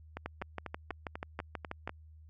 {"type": "two click trains", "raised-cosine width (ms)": 0.5, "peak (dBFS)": [-24, -22], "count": [8, 11], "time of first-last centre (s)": [[0.17, 1.894], [0.26, 1.876]], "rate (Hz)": [4.06, 6.19], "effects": ["added 78 Hz sine -52 dBFS peak until 2.29 s", "AAC 64 kbps"]}